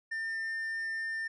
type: tone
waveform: triangle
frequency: 1801 Hz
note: A6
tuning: 40 cents sharp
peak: -31 dBFS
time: 0.11-1.28 s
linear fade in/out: 10 ms
effects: resampled to 24000 Hz